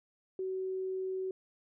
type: tone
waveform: sine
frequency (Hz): 376.7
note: F#4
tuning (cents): +31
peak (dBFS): -33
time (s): 0.39-1.31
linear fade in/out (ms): 2
effects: none